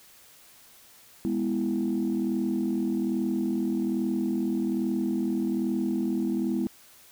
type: chord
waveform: sine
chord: E major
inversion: first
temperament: just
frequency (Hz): 206 / 247.2 / 329.6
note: G#3 / B3 / E4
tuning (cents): -14 / +2 / 0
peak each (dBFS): -28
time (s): 1.25-6.67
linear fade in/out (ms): 0
effects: tanh soft clip ceiling -18 dBFS + white hiss -54 dBFS RMS until 7.11 s